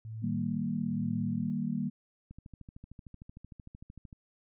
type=tone with tremolo; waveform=sine; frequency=110.8 Hz; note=A2; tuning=13 cents sharp; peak=-36 dBFS; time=0.05-1.5 s; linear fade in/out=0 ms; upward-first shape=sine; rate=1.1 Hz; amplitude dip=75%
type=chord; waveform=sine; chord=Eb major; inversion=none; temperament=equal; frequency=155.56 / 196 / 233.1 Hz; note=Eb3 / G3 / Bb3; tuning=0 / 0 / 0 cents; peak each=-36 / -34 / -33 dBFS; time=0.22-1.9 s; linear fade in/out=20 ms
type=click train; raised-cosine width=5 ms; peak=-35 dBFS; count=25; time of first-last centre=2.31-4.128 s; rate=13.2 Hz
effects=none